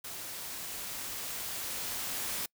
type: noise with level ramp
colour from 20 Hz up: white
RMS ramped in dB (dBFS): -42 to -35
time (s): 0.04-2.46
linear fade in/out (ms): 5
effects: noise-tail reverb RT60 0.1 s tail -26 dB re dry